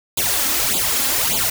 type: noise with flanger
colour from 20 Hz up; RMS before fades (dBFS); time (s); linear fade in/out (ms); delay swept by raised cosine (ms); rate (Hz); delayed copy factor
white; -19; 0.17-1.5; 5; 0.26 to 3.76; 1.7; +1
effects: none